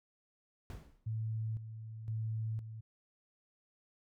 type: noise with exponential decay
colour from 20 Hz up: brown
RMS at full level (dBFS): -41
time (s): 0.7-1.09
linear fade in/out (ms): 1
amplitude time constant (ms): 84
type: tone with tremolo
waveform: sine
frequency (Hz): 110.7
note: A2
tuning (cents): +11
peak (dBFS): -34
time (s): 1.06-2.81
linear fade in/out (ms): 10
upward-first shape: square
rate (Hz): 0.98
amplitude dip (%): 65
effects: none

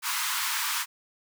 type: high-pass noise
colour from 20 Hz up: pink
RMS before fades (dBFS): -29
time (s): 0.02-0.86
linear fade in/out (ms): 50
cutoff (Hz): 900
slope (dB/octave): 96
effects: none

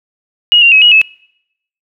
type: tone with pitch steps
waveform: sine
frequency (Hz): 2884 / 2770 / 2558 / 2902 / 2598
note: F#7 / F7 / D#7 / F#7 / E7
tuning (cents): -45 / -15 / +47 / -34 / -26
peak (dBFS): -3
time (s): 0.52-1.015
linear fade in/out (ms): 0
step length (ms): 99
effects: noise-tail reverb RT60 0.8 s tail -26 dB re dry

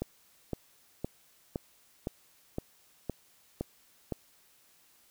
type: click train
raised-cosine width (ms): 2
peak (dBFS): -19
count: 9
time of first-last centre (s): 0.02-4.123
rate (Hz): 1.95
effects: white hiss -64 dBFS RMS until 5.1 s

